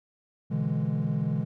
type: chord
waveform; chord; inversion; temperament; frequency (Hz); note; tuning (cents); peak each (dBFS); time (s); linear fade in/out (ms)
triangle; E dominant seventh; second; equal; 123.47 / 146.83 / 164.81 / 207.7; B2 / D3 / E3 / G#3; 0 / 0 / 0 / 0; -30 / -26 / -28 / -29; 0.5-1.45; 20
effects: tanh soft clip ceiling -17 dBFS